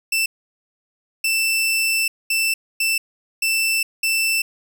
sawtooth tone bursts at uneven times, 2665 Hz, E7, 18 cents sharp, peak -14 dBFS, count 6, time 0.12-0.26 / 1.24-2.08 / 2.3-2.54 / 2.8-2.98 / 3.42-3.83 / 4.03-4.42 s, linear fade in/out 5 ms, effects none

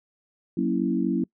sine chord, F# dominant seventh, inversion none, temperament equal, 185 / 233.1 / 277.2 / 329.6 Hz, F#3 / A#3 / C#4 / E4, 0 / 0 / 0 / 0 cents, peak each -27 dBFS, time 0.57-1.24 s, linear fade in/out 5 ms, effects noise-tail reverb RT60 0.1 s tail -24 dB re dry

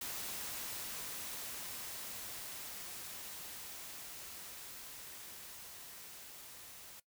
white noise with level ramp, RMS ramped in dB -42 to -53 dBFS, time 0.01-7 s, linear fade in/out 5 ms, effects noise-tail reverb RT60 0.1 s tail -18 dB re dry

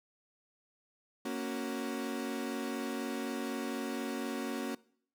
35% pulse chord, F# major, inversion first, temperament equal, 233.1 / 277.2 / 370 Hz, A#3 / C#4 / F#4, 0 / 0 / 0 cents, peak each -37 / -37 / -39 dBFS, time 1.25-4.75 s, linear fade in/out 5 ms, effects noise-tail reverb RT60 0.6 s tail -22 dB re dry

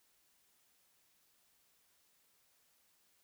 silence, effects white hiss -73 dBFS RMS until 3.23 s

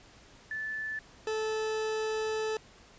sine / 40% pulse tone pair in turn, 1749 / 436.2 Hz, A6 / A4, -11 / -15 cents, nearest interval 2 octaves, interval 2404 cents, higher first, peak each -33 / -29 dBFS, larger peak second, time 0.51-0.99 / 1.27-2.57 s, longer second, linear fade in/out 2 ms, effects pink hiss -56 dBFS RMS until 2.98 s + resampled to 16000 Hz

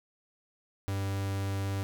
45% pulse tone, 98.1 Hz, G2, 2 cents sharp, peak -30 dBFS, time 0.88-1.83 s, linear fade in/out 0 ms, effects none

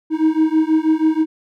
triangle beating tone pair, 312.8 / 319 Hz, D#4 / D#4, +9 / +43 cents, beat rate 6.2 Hz, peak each -14 dBFS, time 0.1-1.26 s, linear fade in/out 50 ms, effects none

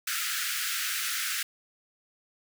pink high-pass noise, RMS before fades -31 dBFS, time 0.07-1.43 s, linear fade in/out 5 ms, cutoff 1300 Hz, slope 96 dB/octave, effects none

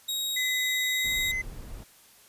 sawtooth tone, 3790 Hz, A#7, 28 cents sharp, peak -25 dBFS, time 0.08-1.32 s, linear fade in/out 10 ms
triangle tone with pitch glide, 2024 to 2045 Hz, B6 to C7, +42 to -40 cents, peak -26 dBFS, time 0.36-1.42 s, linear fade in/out 10 ms, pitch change +18 cents, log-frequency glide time 0.9-1.1 s
brown noise, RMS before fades -40 dBFS, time 1.04-1.84 s, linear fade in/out 10 ms
effects white hiss -56 dBFS RMS until 2.28 s + resampled to 32000 Hz

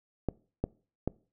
clicks, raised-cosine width 2 ms, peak -15 dBFS, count 3, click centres 0.287 / 0.64 / 1.076 s, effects noise-tail reverb RT60 0.4 s tail -23 dB re dry

